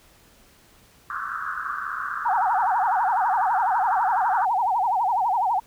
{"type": "band-pass noise", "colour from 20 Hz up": "pink", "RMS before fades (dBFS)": -30, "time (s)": [1.1, 4.45], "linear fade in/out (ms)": 2, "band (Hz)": [1100, 1600], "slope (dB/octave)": 96}
{"type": "tone with vibrato", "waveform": "sine", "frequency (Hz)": 842, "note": "G#5", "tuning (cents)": 24, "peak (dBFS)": -19, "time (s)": [2.25, 5.6], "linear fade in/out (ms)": 10, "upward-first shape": "sine", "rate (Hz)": 12, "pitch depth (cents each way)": 240}
{"effects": ["pink hiss -55 dBFS RMS until 5.66 s"]}